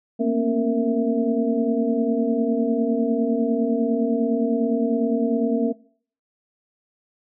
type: tone cluster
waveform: sine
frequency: 225.2 / 235.1 / 272.4 / 462 / 662 Hz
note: A3 / A#3 / C#4 / A#4 / E5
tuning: +40 / +15 / -30 / -16 / +7 cents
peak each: -27 / -22 / -25 / -24 / -28 dBFS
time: 0.19-5.73 s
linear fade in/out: 20 ms
effects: noise-tail reverb RT60 0.5 s tail -20 dB re dry